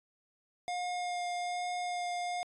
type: tone with vibrato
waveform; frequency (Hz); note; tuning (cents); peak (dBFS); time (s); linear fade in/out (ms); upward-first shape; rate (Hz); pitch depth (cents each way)
square; 712; F5; +33; -34; 0.68-2.43; 0; sine; 1.2; 10
effects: resampled to 22050 Hz